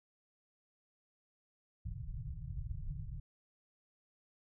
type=low-pass noise; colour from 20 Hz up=pink; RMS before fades=-42 dBFS; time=1.85-3.2 s; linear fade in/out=10 ms; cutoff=160 Hz; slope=96 dB/octave; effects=none